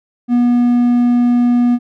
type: tone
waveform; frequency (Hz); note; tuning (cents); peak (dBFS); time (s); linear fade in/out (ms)
triangle; 242.3; B3; -33; -7; 0.28-1.79; 50
effects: none